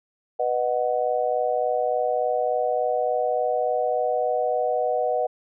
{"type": "chord", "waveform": "sine", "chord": "B major", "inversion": "none", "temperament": "just", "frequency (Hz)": [493.9, 617.4, 740.8], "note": ["B4", "D#5", "F#5"], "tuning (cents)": [0, -14, 2], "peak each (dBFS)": -25, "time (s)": [0.39, 5.27], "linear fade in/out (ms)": 10, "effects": []}